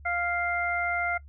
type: harmonic tone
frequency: 698.5 Hz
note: F5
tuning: in tune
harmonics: 1 / 2 / 3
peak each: -30 / -30 / -30 dBFS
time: 0.05-1.18 s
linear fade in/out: 10 ms
effects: noise-tail reverb RT60 0.1 s tail -21 dB re dry + added 71 Hz sine -45 dBFS peak until 1.28 s